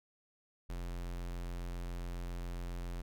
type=tone; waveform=square; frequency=43.65 Hz; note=F1; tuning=in tune; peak=-39 dBFS; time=0.69-3.02 s; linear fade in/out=10 ms; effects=none